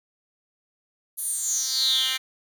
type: tone with high-pass filter sweep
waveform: 10% pulse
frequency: 261.6 Hz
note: C4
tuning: in tune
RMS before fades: -25 dBFS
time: 1.17-2.18 s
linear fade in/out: 20 ms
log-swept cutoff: 11000 to 2500 Hz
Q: 7.6
effects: none